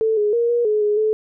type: tone with pitch steps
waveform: sine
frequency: 442.5 / 417.6 / 470 / 476.4 / 424.7 / 417.4 / 432.5 Hz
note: A4 / G#4 / A#4 / A#4 / G#4 / G#4 / A4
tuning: +10 / +10 / +14 / +38 / +39 / +9 / -30 cents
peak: -15 dBFS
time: 0.01-1.13 s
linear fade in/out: 0 ms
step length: 160 ms
effects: none